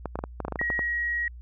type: clicks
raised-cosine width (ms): 1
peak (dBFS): -16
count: 12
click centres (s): 0.057 / 0.156 / 0.19 / 0.239 / 0.403 / 0.45 / 0.482 / 0.523 / 0.558 / 0.614 / 0.702 / 0.792
type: tone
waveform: sine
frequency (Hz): 1900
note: A#6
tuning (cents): +33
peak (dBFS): -25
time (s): 0.59-1.28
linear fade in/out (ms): 2
effects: added 60 Hz sine -40 dBFS peak until 1.41 s